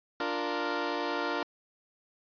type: chord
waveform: 15% pulse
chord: Bb major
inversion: first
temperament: equal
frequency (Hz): 293.7 / 349.2 / 466.2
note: D4 / F4 / Bb4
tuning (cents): 0 / 0 / 0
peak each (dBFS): -28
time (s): 0.2-1.43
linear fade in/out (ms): 2
effects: resampled to 11025 Hz